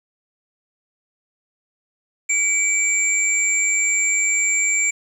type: tone pair together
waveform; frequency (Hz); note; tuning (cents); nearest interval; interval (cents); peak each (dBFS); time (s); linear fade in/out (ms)
sine; 2300 / 7302; D7 / A#8; -37 / -37; octave + minor sixth; 2000; -19; 2.29-4.91; 10
effects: 8-bit